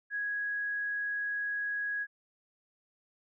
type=tone; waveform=sine; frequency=1661.2 Hz; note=G#6; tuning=in tune; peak=-31 dBFS; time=0.1-2.07 s; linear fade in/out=50 ms; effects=none